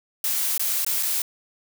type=noise with dropouts; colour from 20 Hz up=blue; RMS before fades=-24 dBFS; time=0.24-1.22 s; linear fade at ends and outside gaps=2 ms; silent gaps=0.578-0.595 / 0.848-0.864 / 1.027-1.031 s; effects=none